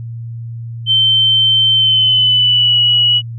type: tone with pitch glide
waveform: sine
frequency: 3100 to 2926 Hz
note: G7 to F#7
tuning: -20 to -20 cents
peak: -8 dBFS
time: 0.86-3.22 s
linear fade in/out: 50 ms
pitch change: -100 cents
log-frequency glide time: 1.73-2.8 s
effects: added 116 Hz sine -23 dBFS peak until 3.38 s